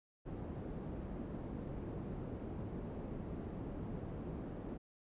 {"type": "low-pass noise", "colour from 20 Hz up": "white", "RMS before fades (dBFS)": -44, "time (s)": [0.25, 4.78], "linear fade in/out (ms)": 20, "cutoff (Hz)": 300, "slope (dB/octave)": 12, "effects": ["resampled to 8000 Hz"]}